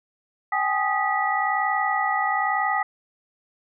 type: tone cluster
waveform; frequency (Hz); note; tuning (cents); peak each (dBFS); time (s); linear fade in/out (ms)
sine; 775 / 836 / 1243 / 1951; G5 / G#5 / D#6 / B6; -20 / +11 / -2 / -22; -26; 0.52-2.83; 5
effects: none